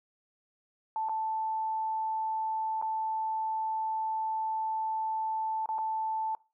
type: tone with dropouts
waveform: sine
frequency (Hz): 880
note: A5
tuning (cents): 0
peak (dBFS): -29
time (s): 0.96-6.35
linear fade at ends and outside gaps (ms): 1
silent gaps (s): 1.087-1.094 / 2.815-2.824 / 5.659-5.689 / 5.783-5.787
effects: noise-tail reverb RT60 0.3 s tail -22 dB re dry